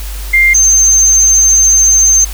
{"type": "tone pair in turn", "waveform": "sine", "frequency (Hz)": [2100, 6293], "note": ["C7", "G8"], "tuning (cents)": [6, 6], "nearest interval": "octave + perfect fifth", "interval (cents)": 1900, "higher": "second", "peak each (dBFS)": -4, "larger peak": "neither", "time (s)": [[0.33, 0.54], [0.54, 2.25]], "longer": "second", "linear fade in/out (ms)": 10, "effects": ["added 50 Hz sine -19 dBFS peak until 2.33 s", "white hiss -29 dBFS RMS until 2.33 s"]}